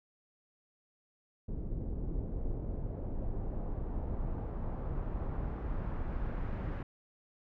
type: noise with low-pass filter sweep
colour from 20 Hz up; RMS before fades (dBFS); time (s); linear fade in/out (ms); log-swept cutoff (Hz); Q
brown; -36; 1.48-6.83; 5; 380 to 1800; 1.1
effects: none